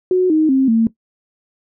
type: tone with pitch steps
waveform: sine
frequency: 367.4 / 312.5 / 265.9 / 226.2 Hz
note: F#4 / D#4 / C4 / A3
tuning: -12 / +8 / +28 / +48 cents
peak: -10 dBFS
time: 0.11-0.87 s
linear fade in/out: 2 ms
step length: 190 ms
effects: noise-tail reverb RT60 0.1 s tail -17 dB re dry